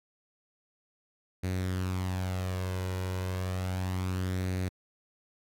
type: tone with flanger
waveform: sawtooth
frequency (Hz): 92.5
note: F#2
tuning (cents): 0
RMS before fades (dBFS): -32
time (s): 1.43-4.69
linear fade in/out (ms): 10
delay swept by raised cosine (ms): 0.47 to 2.07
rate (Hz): 0.32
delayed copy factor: +0.5
effects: AAC 64 kbps